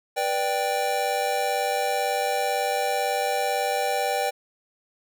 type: chord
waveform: square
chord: G major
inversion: first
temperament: just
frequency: 490 / 588 / 784 Hz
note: B4 / D5 / G5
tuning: -14 / +2 / 0 cents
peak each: -30 / -29 / -26 dBFS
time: 0.16-4.31 s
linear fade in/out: 20 ms
effects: none